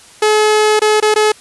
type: tone with dropouts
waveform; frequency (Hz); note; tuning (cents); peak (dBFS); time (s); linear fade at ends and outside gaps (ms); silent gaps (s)
sawtooth; 427.2; G#4; +49; -5; 0.22-1.32; 5; 0.794-0.817 / 1.002-1.024 / 1.142-1.159
effects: white hiss -41 dBFS RMS until 1.4 s + resampled to 24000 Hz